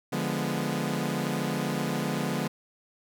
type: chord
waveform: sawtooth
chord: D diminished seventh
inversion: none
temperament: equal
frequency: 146.83 / 174.61 / 207.7 / 246.9 Hz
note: D3 / F3 / Ab3 / Cb4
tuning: 0 / 0 / 0 / 0 cents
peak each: -29 dBFS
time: 0.12-2.48 s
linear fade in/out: 10 ms
effects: none